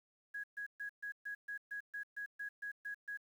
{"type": "tone bursts", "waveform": "sine", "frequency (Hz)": 1661.2, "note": "G#6", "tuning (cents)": 0, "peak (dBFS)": -40, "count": 13, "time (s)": [0.34, 3.174], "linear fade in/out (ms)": 10, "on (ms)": 98, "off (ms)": 130, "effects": ["11-bit"]}